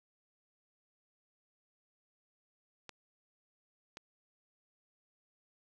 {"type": "clicks", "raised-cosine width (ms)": 0.2, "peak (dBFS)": -28, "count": 2, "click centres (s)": [2.893, 3.971], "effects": []}